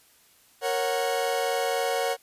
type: chord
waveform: 40% pulse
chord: F# major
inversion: first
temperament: equal with one note detuned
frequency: 466.2 / 549.9 / 740 Hz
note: A#4 / C#5 / F#5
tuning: 0 / -14 / 0 cents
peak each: -28 dBFS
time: 0.61-2.17 s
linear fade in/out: 50 ms
effects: white hiss -59 dBFS RMS until 2.22 s + resampled to 32000 Hz